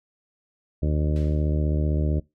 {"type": "harmonic tone", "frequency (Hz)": 75.6, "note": "D#2", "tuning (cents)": -49, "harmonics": [1, 2, 3, 4, 5, 6, 7, 8], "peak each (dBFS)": [-22, -26, -33, -32, -35, -40, -40, -38], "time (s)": [0.82, 2.2], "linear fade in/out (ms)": 10}
{"type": "noise with exponential decay", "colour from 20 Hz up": "blue", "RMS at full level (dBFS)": -34, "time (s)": [1.16, 1.67], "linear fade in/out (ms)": 0, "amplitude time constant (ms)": 110}
{"effects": ["noise-tail reverb RT60 0.2 s tail -21 dB re dry", "low-pass 3000 Hz 12 dB/octave"]}